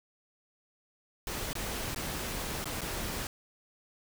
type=noise with dropouts; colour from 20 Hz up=pink; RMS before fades=-36 dBFS; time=1.27-3.27 s; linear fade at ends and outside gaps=1 ms; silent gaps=1.531-1.553 / 1.947-1.96 / 2.643-2.656 / 2.809-2.816 s; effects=none